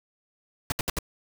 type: noise bursts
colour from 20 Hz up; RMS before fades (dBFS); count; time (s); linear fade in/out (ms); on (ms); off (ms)
pink; -27; 4; 0.7-0.988; 2; 21; 68
effects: none